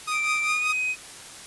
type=tone with tremolo; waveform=sawtooth; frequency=1242 Hz; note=D#6; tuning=3 cents flat; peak=-20 dBFS; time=0.07-0.73 s; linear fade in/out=10 ms; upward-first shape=triangle; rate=5.1 Hz; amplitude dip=90%
type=tone with pitch glide; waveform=triangle; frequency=2347 to 2515 Hz; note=D7 to D#7; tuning=-2 to +18 cents; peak=-22 dBFS; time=0.11-0.96 s; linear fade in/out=50 ms; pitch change=+120 cents; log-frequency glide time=0.46-0.68 s
effects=white hiss -42 dBFS RMS until 1.46 s + resampled to 24000 Hz